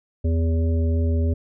harmonic tone with a mistuned harmonic, 81.5 Hz, E2, 19 cents flat, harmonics 1 / 3 / 5 / 7, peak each -18 / -28 / -32 / -35 dBFS, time 0.24-1.34 s, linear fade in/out 10 ms, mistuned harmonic 3, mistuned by +22 cents, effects none

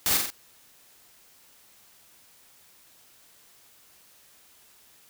white noise with echo, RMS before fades -24 dBFS, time 0.06-0.17 s, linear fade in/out 0 ms, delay 44 ms, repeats 3, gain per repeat -4 dB, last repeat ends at 0.302 s, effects white hiss -57 dBFS RMS until 5.09 s

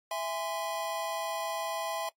square chord, E augmented, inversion none, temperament just, 659.3 / 824.1 / 1030.1 Hz, E5 / G#5 / B#5, 0 / -14 / -27 cents, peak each -36 / -38 / -38 dBFS, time 0.11-2.09 s, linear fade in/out 2 ms, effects noise-tail reverb RT60 0.1 s tail -24 dB re dry + AAC 64 kbps

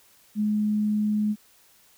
sine tone, 211 Hz, G#3, 28 cents sharp, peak -21 dBFS, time 0.35-1.36 s, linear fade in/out 50 ms, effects white hiss -58 dBFS RMS until 1.97 s

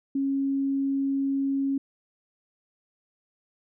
sine tone, 274 Hz, C#4, 20 cents flat, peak -23 dBFS, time 0.15-1.78 s, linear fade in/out 5 ms, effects none

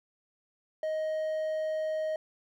triangle tone, 626 Hz, D#5, 10 cents sharp, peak -27 dBFS, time 0.83-2.16 s, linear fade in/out 2 ms, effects none

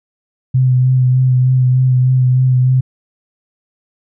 sine tone with vibrato, 128 Hz, C3, 38 cents flat, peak -8 dBFS, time 0.54-2.81 s, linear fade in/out 10 ms, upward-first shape sine, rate 3.3 Hz, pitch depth 21 cents each way, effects none

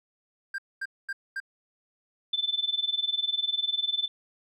triangle tone bursts, 1589 Hz, G6, 23 cents sharp, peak -28 dBFS, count 4, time 0.54-1.402 s, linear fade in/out 5 ms, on 43 ms, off 230 ms
sine tone with tremolo, 3520 Hz, A7, in tune, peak -22 dBFS, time 2.33-4.08 s, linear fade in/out 5 ms, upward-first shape sine, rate 20 Hz, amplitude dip 90%
effects none

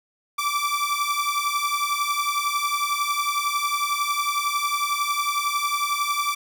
sawtooth beating tone pair, 1158 / 1169 Hz, D6 / D6, -25 / -8 cents, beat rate 11 Hz, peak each -22 / -21 dBFS, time 0.38-6.35 s, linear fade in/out 10 ms, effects none

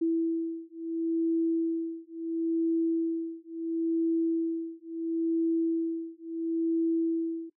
sine beating tone pair, 329.1 / 329.83 Hz, E4 / E4, -3 / +1 cents, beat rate 0.73 Hz, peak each -29 dBFS, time 0.01-7.5 s, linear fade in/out 10 ms, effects noise-tail reverb RT60 0.1 s tail -18 dB re dry

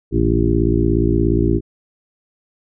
harmonic tone with a mistuned harmonic, 57 Hz, A#1, 38 cents flat, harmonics 1 / 2 / 3 / 4 / 5 / 6 / 7, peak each -19 / -20 / -24 / -23 / -21 / -19 / -22 dBFS, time 0.11-1.61 s, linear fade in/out 50 ms, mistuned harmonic 3, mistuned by -97 cents, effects none

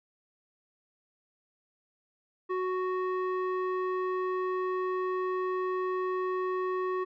square tone with low-pass filter, 370 Hz, F#4, in tune, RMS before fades -31 dBFS, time 2.49-7.05 s, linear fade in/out 20 ms, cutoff 1400 Hz, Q 2.1, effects none

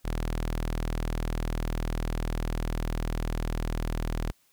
sawtooth tone, 40.02 Hz, D#1, 50 cents sharp, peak -24 dBFS, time 0.04-4.32 s, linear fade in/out 20 ms, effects white hiss -66 dBFS RMS until 4.52 s

